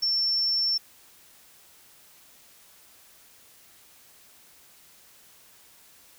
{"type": "tone", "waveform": "sine", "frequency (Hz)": 5410, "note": "E8", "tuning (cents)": 44, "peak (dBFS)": -22, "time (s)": [0.02, 0.78], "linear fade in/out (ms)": 10, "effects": ["white hiss -55 dBFS RMS until 6.18 s"]}